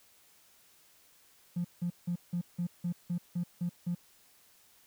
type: tone bursts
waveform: triangle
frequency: 174.61 Hz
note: F3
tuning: in tune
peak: -26 dBFS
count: 10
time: 1.56-3.95 s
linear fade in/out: 10 ms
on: 86 ms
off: 170 ms
effects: tanh soft clip ceiling -27 dBFS + white hiss -63 dBFS RMS until 4.86 s